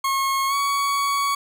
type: tone with pitch glide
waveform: 40% pulse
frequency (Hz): 1086 to 1122.4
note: C#6 to C#6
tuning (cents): -36 to +21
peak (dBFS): -19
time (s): 0.04-1.35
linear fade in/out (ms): 5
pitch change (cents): +57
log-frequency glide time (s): 0.48-0.54
effects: none